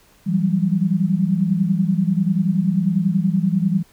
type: tone cluster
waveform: sine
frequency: 166.1 / 187.5 / 197.8 Hz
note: E3 / F#3 / G3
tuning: +13 / +23 / +16 cents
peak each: -20 dBFS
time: 0.26-3.83 s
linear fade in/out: 20 ms
effects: pink hiss -54 dBFS RMS until 3.92 s